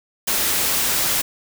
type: noise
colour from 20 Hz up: white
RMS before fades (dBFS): -20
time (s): 0.27-1.22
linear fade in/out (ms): 10
effects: none